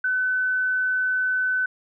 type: tone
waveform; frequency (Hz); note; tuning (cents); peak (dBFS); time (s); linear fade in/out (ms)
sine; 1510; F#6; +35; -20; 0.04-1.66; 5
effects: none